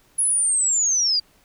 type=linear sweep; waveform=sine; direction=down; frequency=10548 to 4685 Hz; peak=-17 dBFS; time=0.18-1.2 s; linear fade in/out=10 ms; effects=pink hiss -58 dBFS RMS until 1.44 s